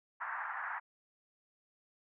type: band-pass noise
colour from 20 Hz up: white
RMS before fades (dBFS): -40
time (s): 0.2-0.8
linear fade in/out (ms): 20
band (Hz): 800 to 1800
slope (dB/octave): 48
effects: none